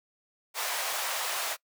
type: high-pass noise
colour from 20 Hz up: pink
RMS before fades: -32 dBFS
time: 0.54-1.57 s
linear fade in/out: 50 ms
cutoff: 630 Hz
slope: 24 dB/octave
effects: noise-tail reverb RT60 0.1 s tail -23 dB re dry